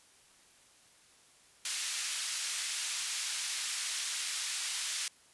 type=band-pass noise; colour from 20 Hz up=white; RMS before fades=-36 dBFS; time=1.65-5.08 s; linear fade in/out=2 ms; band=1900 to 8700 Hz; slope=12 dB/octave; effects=white hiss -62 dBFS RMS until 5.33 s + resampled to 24000 Hz